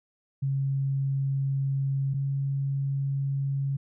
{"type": "tone pair in turn", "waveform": "sine", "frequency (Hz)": [136.7, 137.89], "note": ["C#3", "C#3"], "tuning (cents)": [-24, -9], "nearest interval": "unison", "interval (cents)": 15, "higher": "second", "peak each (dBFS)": [-24, -25], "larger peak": "first", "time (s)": [[0.42, 2.14], [2.14, 3.77]], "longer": "first", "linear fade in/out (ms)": 10, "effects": []}